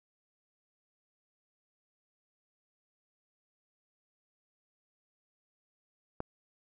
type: click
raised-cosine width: 1 ms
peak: -21 dBFS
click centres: 6.204 s
effects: none